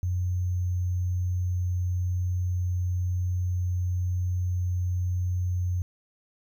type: tone with sample-and-hold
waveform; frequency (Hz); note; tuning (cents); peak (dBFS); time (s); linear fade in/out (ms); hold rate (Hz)
sine; 89.9; F#2; -49; -24; 0.03-5.82; 0; 6300
effects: none